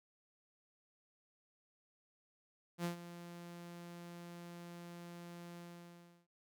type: tone with ADSR envelope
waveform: sawtooth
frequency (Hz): 172.8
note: F3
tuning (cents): -18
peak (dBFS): -31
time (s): 2.78-6.27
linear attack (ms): 67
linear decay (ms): 110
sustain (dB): -14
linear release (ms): 700
effects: none